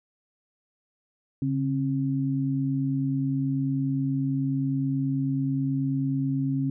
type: tone pair together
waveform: sine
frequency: 139.78 / 269.1 Hz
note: C#3 / C4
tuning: +15 / +49 cents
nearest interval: major seventh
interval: 1134 cents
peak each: -26 dBFS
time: 1.42-6.7 s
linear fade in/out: 2 ms
effects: none